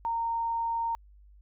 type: tone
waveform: sine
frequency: 922 Hz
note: A#5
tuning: 19 cents flat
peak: -27 dBFS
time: 0.05-0.95 s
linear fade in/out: 0 ms
effects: added 50 Hz sine -52 dBFS peak until 1.41 s